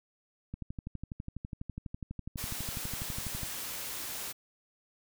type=click train; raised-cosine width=5 ms; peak=-26 dBFS; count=36; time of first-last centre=0.54-3.433 s; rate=12.1 Hz
type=noise; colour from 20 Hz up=white; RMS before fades=-39 dBFS; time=2.37-4.33 s; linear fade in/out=20 ms
effects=none